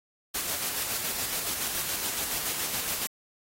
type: noise with tremolo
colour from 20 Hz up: white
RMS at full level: -30 dBFS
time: 0.34-3.07 s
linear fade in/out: 10 ms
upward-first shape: square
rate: 7.1 Hz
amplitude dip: 30%
effects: AAC 48 kbps